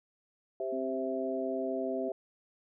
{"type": "chord", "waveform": "sine", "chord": "C major", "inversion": "second", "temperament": "equal", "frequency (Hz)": [392, 523.3, 659.3], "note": ["G4", "C5", "E5"], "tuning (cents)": [0, 0, 0], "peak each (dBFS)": [-36, -39, -35], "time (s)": [0.6, 2.12], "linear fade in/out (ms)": 2}
{"type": "tone with pitch glide", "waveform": "sine", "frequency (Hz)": [263.8, 261.4], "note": ["C4", "C4"], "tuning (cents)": [14, -1], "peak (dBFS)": -36, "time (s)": [0.72, 2.09], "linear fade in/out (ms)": 10, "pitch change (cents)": -15, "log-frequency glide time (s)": [1.8, 1.89]}
{"effects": []}